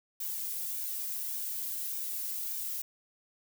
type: noise with flanger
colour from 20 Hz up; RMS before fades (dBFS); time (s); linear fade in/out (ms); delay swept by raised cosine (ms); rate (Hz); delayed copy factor
violet; -36; 0.2-2.82; 5; 1.5 to 2.26; 1.7; -0.55
effects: none